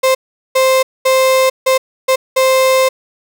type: tone bursts at uneven times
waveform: 35% pulse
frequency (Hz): 523.3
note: C5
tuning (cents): 0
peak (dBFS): -7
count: 6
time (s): 0.03-0.15 / 0.55-0.83 / 1.05-1.5 / 1.66-1.78 / 2.08-2.16 / 2.36-2.89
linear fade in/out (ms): 10
effects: none